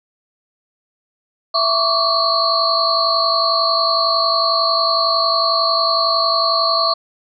sine tone cluster, 664 / 1115 / 1166 / 4158 / 4448 Hz, E5 / C#6 / D6 / C8 / C#8, +12 / +10 / -13 / -12 / +5 cents, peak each -20 dBFS, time 1.54-6.94 s, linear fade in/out 10 ms, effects none

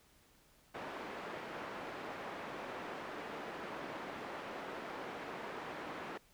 pink band-pass noise, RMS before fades -45 dBFS, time 0.74-6.18 s, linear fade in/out 10 ms, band 310 to 1900 Hz, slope 12 dB/octave, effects pink hiss -67 dBFS RMS until 6.33 s

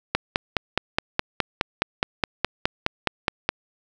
click train, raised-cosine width 0.3 ms, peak -3 dBFS, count 17, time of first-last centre 0.15-3.49 s, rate 4.79 Hz, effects none

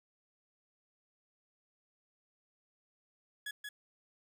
30% pulse tone with echo, 1684 Hz, G#6, 24 cents sharp, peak -36 dBFS, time 3.46-3.51 s, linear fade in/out 5 ms, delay 180 ms, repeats 1, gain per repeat -3 dB, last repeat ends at 3.69 s, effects none

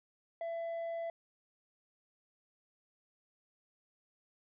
sine tone with tanh clipping, 669 Hz, E5, 25 cents sharp, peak -37 dBFS, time 0.41-1.1 s, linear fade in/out 2 ms, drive 4 dB, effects none

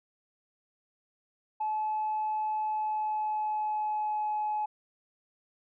sine tone with pitch glide, 860 to 848.7 Hz, A5 to G#5, -40 to +37 cents, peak -27 dBFS, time 1.6-4.66 s, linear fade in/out 10 ms, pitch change -23 cents, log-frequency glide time 2.64-4.32 s, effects tanh soft clip ceiling -24 dBFS

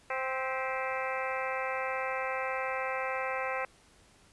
harmonic tone with a mistuned harmonic, 261.6 Hz, C4, in tune, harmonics 2 / 3 / 4 / 5 / 6 / 7 / 8 / 9 / 10, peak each -36 / -38 / -39 / -40 / -41 / -41 / -42 / -43 / -43 dBFS, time 0.1-3.65 s, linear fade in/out 2 ms, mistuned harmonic 7, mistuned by +88 cents, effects pink hiss -61 dBFS RMS until 4.32 s + resampled to 24000 Hz

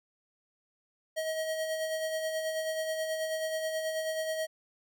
square tone with tremolo, 635 Hz, D#5, 35 cents sharp, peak -30 dBFS, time 1.16-4.47 s, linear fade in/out 20 ms, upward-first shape sine, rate 9.3 Hz, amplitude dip 40%, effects none

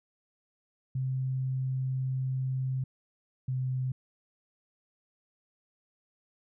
sine tone pair in turn, 130.81 / 129.16 Hz, C3 / C3, 0 / -22 cents, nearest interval unison, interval 22 cents, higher first, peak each -28 dBFS, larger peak neither, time 0.95-2.84 / 3.48-3.92 s, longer first, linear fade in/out 5 ms, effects none

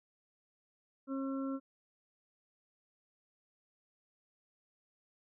harmonic tone, 270 Hz, C#4, 45 cents flat, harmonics 1 / 2 / 4 / 5, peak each -35 / -44 / -52 / -48 dBFS, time 1.07-1.6 s, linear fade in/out 50 ms, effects none

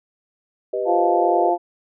sine chord, G augmented, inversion none, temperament equal, 392 / 493.9 / 622.3 Hz, G4 / B4 / D#5, 0 / 0 / 0 cents, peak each -25 dBFS, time 0.73-1.5 s, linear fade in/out 5 ms
harmonic tone, 174.61 Hz, F3, in tune, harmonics 2 / 3 / 4 / 5, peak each -21 / -27 / -18 / -24 dBFS, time 0.85-1.58 s, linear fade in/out 50 ms
effects none

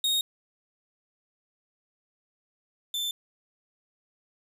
40% pulse tone pair in turn, 3729 / 3540 Hz, A#7 / A7, 0 / +10 cents, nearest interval minor second, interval 90 cents, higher first, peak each -22 / -27 dBFS, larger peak first, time 0.04-0.21 / 2.94-3.11 s, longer neither, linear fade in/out 2 ms, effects none

